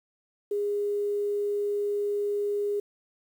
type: tone with quantisation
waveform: sine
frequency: 410 Hz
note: G#4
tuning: 22 cents flat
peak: -25 dBFS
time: 0.51-2.8 s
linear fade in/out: 5 ms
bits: 9
effects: none